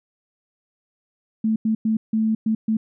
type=tone bursts at uneven times; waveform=sine; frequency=220 Hz; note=A3; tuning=in tune; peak=-17 dBFS; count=6; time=1.44-1.56 / 1.65-1.75 / 1.85-1.97 / 2.13-2.35 / 2.46-2.55 / 2.68-2.77 s; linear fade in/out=5 ms; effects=none